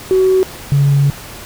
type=tone pair in turn; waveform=sine; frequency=375.9 / 140.8 Hz; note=F#4 / C#3; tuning=+27 / +27 cents; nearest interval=octave + perfect fourth; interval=1700 cents; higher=first; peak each=-7 dBFS; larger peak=neither; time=0.11-0.43 / 0.72-1.1 s; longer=second; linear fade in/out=0 ms; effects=tanh soft clip ceiling -4 dBFS + pink hiss -32 dBFS RMS until 1.45 s